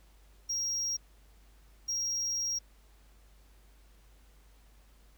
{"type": "tone bursts at uneven times", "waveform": "triangle", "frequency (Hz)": 5620, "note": "F8", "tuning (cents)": 10, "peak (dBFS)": -29, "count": 2, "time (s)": [[0.49, 0.97], [1.88, 2.59]], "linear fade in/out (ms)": 10, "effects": ["added 50 Hz sine -57 dBFS peak until 5.17 s", "pink hiss -66 dBFS RMS until 5.17 s"]}